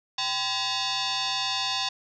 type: tone with frequency modulation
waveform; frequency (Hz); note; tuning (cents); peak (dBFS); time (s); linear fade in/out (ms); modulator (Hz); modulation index
sine; 120.4; B2; -44; -25; 0.18-1.89; 5; 901; 5.6
effects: none